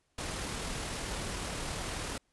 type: noise with amplitude modulation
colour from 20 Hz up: pink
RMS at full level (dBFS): -36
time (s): 0.18-2.18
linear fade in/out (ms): 5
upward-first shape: sine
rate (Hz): 38.7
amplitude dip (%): 25
effects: pink hiss -75 dBFS RMS until 2.32 s + resampled to 24000 Hz